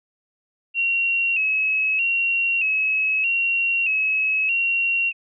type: tone with vibrato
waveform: sine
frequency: 2657 Hz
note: E7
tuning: 13 cents sharp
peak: -18 dBFS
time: 0.74-5.13 s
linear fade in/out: 50 ms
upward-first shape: square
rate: 0.8 Hz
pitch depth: 57 cents each way
effects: none